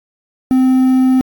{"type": "tone with quantisation", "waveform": "triangle", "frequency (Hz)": 258.7, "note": "C4", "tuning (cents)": -19, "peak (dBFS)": -6, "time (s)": [0.51, 1.21], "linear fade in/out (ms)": 0, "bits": 6, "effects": ["AAC 64 kbps"]}